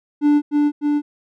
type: tone with echo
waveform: triangle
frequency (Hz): 293.7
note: D4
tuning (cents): 0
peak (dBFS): -9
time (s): 0.21-0.42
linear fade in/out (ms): 50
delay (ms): 300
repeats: 2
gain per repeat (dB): -2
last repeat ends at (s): 1.02
effects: none